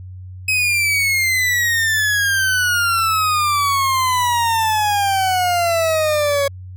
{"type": "exponential sweep", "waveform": "40% pulse", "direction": "down", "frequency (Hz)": [2553, 554.4], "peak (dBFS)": -14, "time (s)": [0.48, 6.48], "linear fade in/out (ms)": 5, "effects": ["added 92 Hz sine -31 dBFS peak until 6.76 s"]}